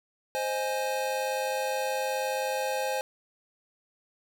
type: chord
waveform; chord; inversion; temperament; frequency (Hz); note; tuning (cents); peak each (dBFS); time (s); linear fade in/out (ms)
square; Ab major; first; equal; 523.3 / 622.3 / 830.6; C5 / Eb5 / Ab5; 0 / 0 / 0; -31 / -37 / -33; 0.35-3.01; 0
effects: none